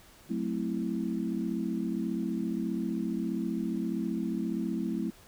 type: chord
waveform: sine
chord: F# half-diminished seventh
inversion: none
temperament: equal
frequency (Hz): 185 / 220 / 261.6 / 329.6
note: F#3 / A3 / C4 / E4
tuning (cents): 0 / 0 / 0 / 0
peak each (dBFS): -35 / -33 / -36 / -35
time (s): 0.29-5.11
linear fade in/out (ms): 20
effects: pink hiss -56 dBFS RMS until 5.27 s